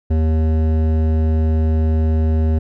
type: tone with hard clipping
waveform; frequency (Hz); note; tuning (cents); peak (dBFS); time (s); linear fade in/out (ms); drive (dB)
triangle; 79.1; D#2; +29; -15; 0.1-2.59; 10; 17
effects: none